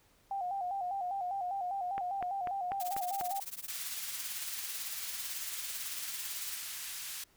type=tone with vibrato; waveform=sine; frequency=753 Hz; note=F#5; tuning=30 cents sharp; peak=-33 dBFS; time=0.31-3.4 s; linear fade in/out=2 ms; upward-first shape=square; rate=5 Hz; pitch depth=81 cents each way
type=click train; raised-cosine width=0.5 ms; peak=-25 dBFS; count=6; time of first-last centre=1.98-3.212 s; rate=4.06 Hz
type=noise with tremolo; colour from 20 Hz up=blue; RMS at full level=-39 dBFS; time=2.8-6.58 s; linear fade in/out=0 ms; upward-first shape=triangle; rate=18 Hz; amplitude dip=100%
type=band-pass noise; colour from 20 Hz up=white; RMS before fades=-42 dBFS; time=3.68-7.24 s; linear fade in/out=5 ms; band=1600 to 14000 Hz; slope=12 dB/octave
effects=pink hiss -67 dBFS RMS until 7.36 s